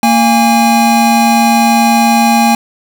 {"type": "tone pair together", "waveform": "square", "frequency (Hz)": [230.1, 820], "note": ["A#3", "G#5"], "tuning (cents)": [-22, -22], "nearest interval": "octave + minor seventh", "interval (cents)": 2200, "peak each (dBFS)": -10, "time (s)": [0.03, 2.55], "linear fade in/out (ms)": 2, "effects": []}